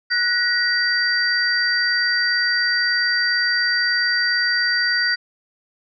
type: tone cluster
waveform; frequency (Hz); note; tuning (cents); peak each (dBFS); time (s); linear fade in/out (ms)
sine; 1474 / 1901 / 4698; F#6 / A#6 / D8; -7 / +33 / 0; -21; 0.1-5.16; 20
effects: none